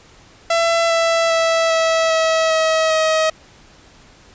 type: tone with pitch steps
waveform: sawtooth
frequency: 670 / 663.8 / 657.7 / 651.7 / 645.7 / 639.7 / 633.9 Hz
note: E5 / E5 / E5 / E5 / E5 / D#5 / D#5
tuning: +28 / +12 / -4 / -20 / -36 / +48 / +32 cents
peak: -10 dBFS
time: 0.5-3.3 s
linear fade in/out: 5 ms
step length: 400 ms
effects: pink hiss -47 dBFS RMS until 4.34 s + resampled to 16000 Hz